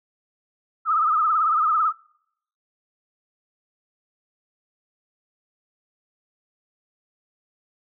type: tone with vibrato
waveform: sine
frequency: 1266 Hz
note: D#6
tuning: 30 cents sharp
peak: -17 dBFS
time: 0.85-1.93 s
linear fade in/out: 50 ms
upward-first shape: triangle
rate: 18 Hz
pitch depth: 110 cents each way
effects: noise-tail reverb RT60 0.7 s tail -25 dB re dry